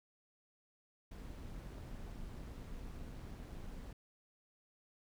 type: noise with amplitude modulation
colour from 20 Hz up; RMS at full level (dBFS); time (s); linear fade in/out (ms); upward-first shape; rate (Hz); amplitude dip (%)
brown; -45; 1.11-3.93; 5; sine; 207; 55
effects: none